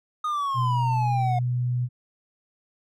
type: exponential sweep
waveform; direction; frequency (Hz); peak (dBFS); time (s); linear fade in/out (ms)
triangle; down; 1244.5 to 716; -22; 0.24-1.39; 5
type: tone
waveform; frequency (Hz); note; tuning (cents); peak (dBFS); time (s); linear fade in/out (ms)
sine; 123.47; B2; 0; -22; 0.54-1.89; 50
effects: none